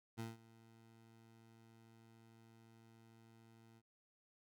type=tone with ADSR envelope; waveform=20% pulse; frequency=113.6 Hz; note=A#2; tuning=44 cents flat; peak=-37 dBFS; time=0.17-3.82 s; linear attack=28 ms; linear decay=170 ms; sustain=-21 dB; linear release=46 ms; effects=none